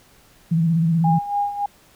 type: tone with vibrato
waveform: sine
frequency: 164.81 Hz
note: E3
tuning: in tune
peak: -15 dBFS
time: 0.51-1.19 s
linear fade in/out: 10 ms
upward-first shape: square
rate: 16 Hz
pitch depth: 47 cents each way
type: tone with tremolo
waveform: sine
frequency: 814 Hz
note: G#5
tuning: 35 cents flat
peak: -17 dBFS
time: 1.04-1.66 s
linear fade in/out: 5 ms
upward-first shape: sine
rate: 3.5 Hz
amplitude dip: 70%
effects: pink hiss -53 dBFS RMS until 1.95 s